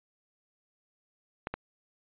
clicks, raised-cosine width 0.5 ms, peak -18 dBFS, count 2, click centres 1.471 / 1.54 s, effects resampled to 8000 Hz

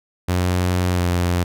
sawtooth tone with pitch glide, 90.1 to 88.04 Hz, F#2 to F2, -45 to +14 cents, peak -13 dBFS, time 0.28-1.44 s, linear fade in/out 10 ms, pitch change -41 cents, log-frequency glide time 0.9-1.07 s, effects none

